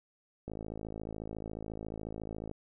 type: click train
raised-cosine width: 2 ms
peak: -27 dBFS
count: 111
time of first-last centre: 0.48-2.513 s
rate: 54.1 Hz
effects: none